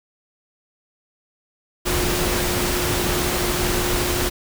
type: tone in noise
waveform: sine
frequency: 356.8 Hz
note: F4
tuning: 37 cents sharp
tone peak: -26 dBFS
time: 1.85-4.3 s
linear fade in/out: 20 ms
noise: pink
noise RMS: -22 dBFS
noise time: 1.85-4.3 s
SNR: -7 dB
effects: none